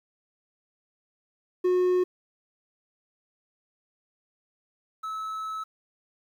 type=tone pair in turn; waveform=triangle; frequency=363.3 / 1298.8 Hz; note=F#4 / E6; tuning=-32 / -26 cents; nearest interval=octave + minor seventh; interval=2206 cents; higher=second; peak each=-18 / -29 dBFS; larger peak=first; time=1.64-2.04 / 5.03-5.64 s; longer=second; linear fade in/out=10 ms; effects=10-bit